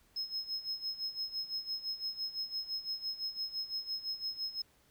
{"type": "tone with tremolo", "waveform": "triangle", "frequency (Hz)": 5160, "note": "E8", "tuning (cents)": -38, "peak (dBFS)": -32, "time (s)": [0.16, 4.62], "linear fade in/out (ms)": 5, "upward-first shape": "sine", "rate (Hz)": 5.9, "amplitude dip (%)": 80, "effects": ["pink hiss -68 dBFS RMS until 4.9 s"]}